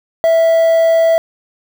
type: tone with quantisation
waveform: triangle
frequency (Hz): 657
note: E5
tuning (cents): -6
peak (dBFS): -6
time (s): 0.24-1.18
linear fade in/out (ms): 0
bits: 5
effects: none